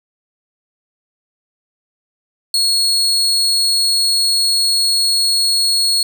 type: tone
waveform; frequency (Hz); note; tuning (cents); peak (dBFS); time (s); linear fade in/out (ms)
35% pulse; 4325; C#8; -43; -11; 2.54-6.03; 2
effects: none